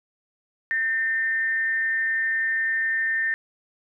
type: tone with amplitude modulation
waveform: sine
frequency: 1812 Hz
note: A#6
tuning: 50 cents flat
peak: -19 dBFS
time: 0.71-3.34 s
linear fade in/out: 0 ms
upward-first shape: sine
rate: 247 Hz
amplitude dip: 45%
effects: none